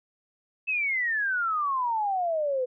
sine exponential sweep, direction down, 2637 to 493.9 Hz, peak -24 dBFS, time 0.67-2.66 s, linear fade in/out 20 ms, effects none

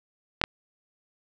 clicks, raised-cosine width 0.3 ms, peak -5 dBFS, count 2, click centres 0.415 / 0.439 s, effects none

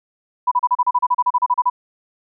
sine tone bursts, 987.8 Hz, B5, in tune, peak -12 dBFS, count 16, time 0.47-1.7 s, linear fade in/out 10 ms, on 45 ms, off 34 ms, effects none

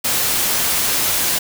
white noise, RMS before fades -18 dBFS, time 0.04-1.39 s, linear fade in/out 10 ms, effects none

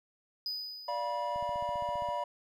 triangle tone with exponential decay, 4978 Hz, D#8, in tune, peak -31 dBFS, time 0.46-1.66 s, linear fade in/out 1 ms, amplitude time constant 260 ms
triangle chord, B diminished, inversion first, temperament equal with one note detuned, 587.3 / 698.5 / 970.8 Hz, D5 / F5 / B5, 0 / 0 / -30 cents, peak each -35 / -37 / -32 dBFS, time 0.88-2.24 s, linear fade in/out 5 ms
click train, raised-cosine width 5 ms, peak -37 dBFS, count 12, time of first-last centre 1.36-2.088 s, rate 15.1 Hz
effects none

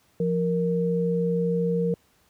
sine tone pair together, 173.55 / 466.4 Hz, F3 / A#4, -11 / +1 cents, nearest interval octave + perfect fourth, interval 1712 cents, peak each -24 dBFS, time 0.2-1.94 s, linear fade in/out 2 ms, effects pink hiss -63 dBFS RMS until 2.29 s + high-pass 60 Hz 12 dB/octave

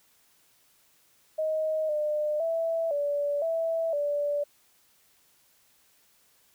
sine tone with pitch steps, 627 / 602 / 659 / 577 / 657 / 581 Hz, D#5 / D5 / E5 / D5 / E5 / D5, +13 / +43 / -1 / -31 / -6 / -19 cents, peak -25 dBFS, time 1.38-4.44 s, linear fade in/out 10 ms, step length 510 ms, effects white hiss -64 dBFS RMS until 6.54 s

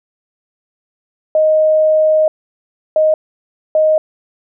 sine tone bursts at uneven times, 623 Hz, D#5, 2 cents sharp, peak -8 dBFS, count 3, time 1.35-2.28 / 2.96-3.14 / 3.75-3.98 s, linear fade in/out 2 ms, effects none

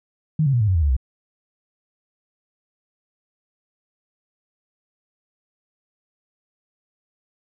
sine tone with pitch steps, 155.56 / 137 / 120.65 / 106.25 / 93.57 / 82.41 / 72.57 / 63.91 Hz, D#3 / C#3 / B2 / G#2 / F#2 / E2 / D2 / C2, 0 / -20 / -40 / +40 / +20 / 0 / -20 / -40 cents, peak -15 dBFS, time 0.39-0.966 s, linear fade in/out 5 ms, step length 72 ms, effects none

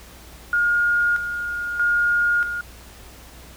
sine tone with tremolo, 1424 Hz, F6, 33 cents sharp, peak -16 dBFS, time 0.53-2.61 s, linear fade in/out 2 ms, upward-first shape square, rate 0.79 Hz, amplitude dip 60%, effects added 60 Hz sine -45 dBFS peak until 3.56 s + pink hiss -45 dBFS RMS until 3.56 s

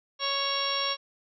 harmonic tone with a mistuned harmonic, 554.4 Hz, C#5, in tune, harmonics 1 / 2 / 3 / 4 / 5 / 6 / 7 / 8 / 10, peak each -36 / -32 / -40 / -38 / -36 / -35 / -34 / -40 / -32 dBFS, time 0.19-0.97 s, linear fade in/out 50 ms, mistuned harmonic 8, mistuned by +15 cents, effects none

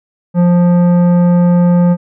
sine tone with tanh clipping, 175.6 Hz, F3, 10 cents sharp, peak -8 dBFS, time 0.34-1.97 s, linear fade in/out 50 ms, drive 12 dB, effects none

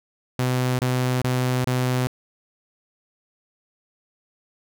sawtooth tone bursts, 126.7 Hz, B2, 45 cents sharp, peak -16 dBFS, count 4, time 0.39-2.071 s, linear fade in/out 2 ms, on 400 ms, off 27 ms, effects none

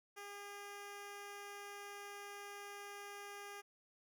10% pulse tone, 405.3 Hz, G#4, 42 cents flat, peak -40 dBFS, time 0.16-3.62 s, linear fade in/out 20 ms, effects none

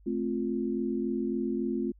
sine chord, F major, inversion first, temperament just, 218.3 / 261.9 / 349.2 Hz, A3 / C4 / F4, -13 / +2 / 0 cents, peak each -32 dBFS, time 0.06-1.92 s, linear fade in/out 10 ms, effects added 50 Hz sine -54 dBFS peak until 1.99 s

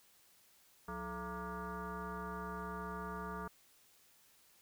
sine tone with frequency modulation, 680 Hz, F5, 46 cents flat, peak -40 dBFS, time 0.88-3.48 s, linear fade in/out 5 ms, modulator 249 Hz, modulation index 2.9, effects white hiss -67 dBFS RMS until 4.61 s

